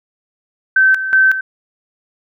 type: tone with tremolo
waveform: sine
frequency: 1543 Hz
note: G6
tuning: 28 cents flat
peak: -7 dBFS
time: 0.76-1.41 s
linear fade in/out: 5 ms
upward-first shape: square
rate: 2.7 Hz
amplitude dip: 70%
effects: none